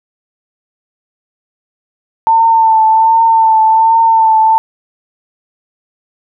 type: tone with vibrato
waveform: sine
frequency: 894 Hz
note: A5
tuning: 27 cents sharp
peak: -5 dBFS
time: 2.27-4.58 s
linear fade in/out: 0 ms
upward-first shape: triangle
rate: 1.3 Hz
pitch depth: 34 cents each way
effects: none